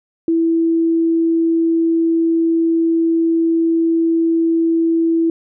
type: tone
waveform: sine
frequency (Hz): 329.9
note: E4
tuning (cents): +1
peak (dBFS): -12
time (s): 0.28-5.3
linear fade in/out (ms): 2
effects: none